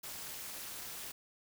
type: noise with amplitude modulation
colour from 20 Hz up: white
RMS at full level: -41 dBFS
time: 0.03-1.12 s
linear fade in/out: 10 ms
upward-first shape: sine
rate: 262 Hz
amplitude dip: 85%
effects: none